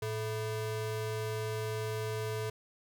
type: ring-modulated tone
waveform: square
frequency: 273.5 Hz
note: C#4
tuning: 23 cents flat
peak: -31 dBFS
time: 0.02-2.5 s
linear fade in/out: 5 ms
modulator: 161 Hz
effects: none